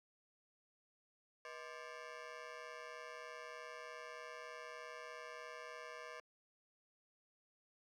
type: ring-modulated tone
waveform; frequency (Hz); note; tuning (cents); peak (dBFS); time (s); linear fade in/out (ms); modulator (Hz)
15% pulse; 557; C#5; +8; -39; 1.45-6.2; 0; 71.6
effects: low-pass 5000 Hz 12 dB/octave + 13-bit